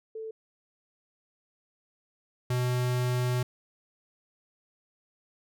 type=tone pair in turn; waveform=sine / square; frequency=442 / 124.53 Hz; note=A4 / B2; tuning=+8 / +15 cents; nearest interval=octave + minor seventh; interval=2193 cents; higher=first; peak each=-35 / -26 dBFS; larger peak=second; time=0.15-0.31 / 2.5-3.43 s; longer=second; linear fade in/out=5 ms; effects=none